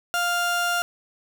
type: tone pair together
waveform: 30% pulse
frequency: 700 / 1400 Hz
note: F5 / F6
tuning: +4 / +4 cents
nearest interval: octave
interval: 1200 cents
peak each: -23 dBFS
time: 0.14-0.82 s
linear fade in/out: 0 ms
effects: 8-bit